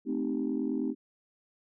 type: chord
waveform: sine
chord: A half-diminished seventh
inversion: none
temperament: equal with one note detuned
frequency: 221.5 / 261.6 / 311.1 / 392 Hz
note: A3 / C4 / Eb4 / G4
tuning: +12 / 0 / 0 / 0 cents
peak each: -34 / -31 / -33 / -37 dBFS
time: 0.05-0.95 s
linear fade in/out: 50 ms
effects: tanh soft clip ceiling -20 dBFS